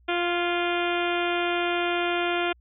harmonic tone with a mistuned harmonic, 349.2 Hz, F4, in tune, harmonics 1 / 2 / 3 / 4 / 5 / 6 / 7 / 8 / 9 / 10, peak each -27 / -29 / -36 / -31 / -37 / -37 / -33 / -37 / -37 / -40 dBFS, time 0.08-2.53 s, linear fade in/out 10 ms, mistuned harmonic 5, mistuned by -23 cents, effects added 60 Hz sine -55 dBFS peak until 2.6 s

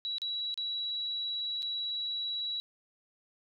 sine tone with dropouts, 3906 Hz, B7, 20 cents flat, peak -32 dBFS, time 0.05-2.6 s, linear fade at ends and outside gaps 0 ms, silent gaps 0.183-0.218 / 0.542-0.576 / 1.622-1.628 s, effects none

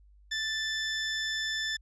20% pulse tone, 1760 Hz, A6, in tune, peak -25 dBFS, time 0.31-1.77 s, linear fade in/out 10 ms, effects added 50 Hz sine -55 dBFS peak until 1.81 s + resampled to 22050 Hz

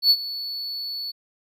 triangle tone with ADSR envelope, 4435 Hz, C#8, in tune, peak -10 dBFS, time 0.02-1.12 s, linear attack 83 ms, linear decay 55 ms, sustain -17 dB, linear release 20 ms, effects none

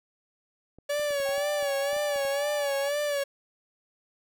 clicks, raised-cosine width 2 ms, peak -36 dBFS, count 11, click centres 0.786 / 0.996 / 1.107 / 1.201 / 1.291 / 1.38 / 1.627 / 1.931 / 1.965 / 2.16 / 2.251 s
45% pulse tone with vibrato, 571 Hz, D5, 49 cents flat, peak -26 dBFS, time 0.89-3.24 s, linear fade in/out 10 ms, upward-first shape sine, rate 2 Hz, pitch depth 61 cents each way
triangle tone with pitch glide, 784 to 828.7 Hz, G5 to G#5, 0 to -4 cents, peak -35 dBFS, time 1.25-2.89 s, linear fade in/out 10 ms, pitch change +96 cents, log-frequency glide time 1.52-2.62 s
effects none

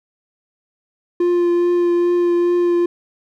triangle tone with vibrato, 349.2 Hz, F4, in tune, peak -11 dBFS, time 1.2-2.86 s, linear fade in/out 5 ms, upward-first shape triangle, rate 2.4 Hz, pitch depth 14 cents each way, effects none

